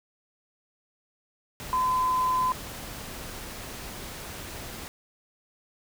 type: tone in noise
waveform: sine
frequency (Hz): 1019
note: C6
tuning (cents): -46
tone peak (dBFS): -22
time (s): 1.73-2.52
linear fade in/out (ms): 0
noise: pink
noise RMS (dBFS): -39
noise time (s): 1.6-4.88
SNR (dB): +14
effects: none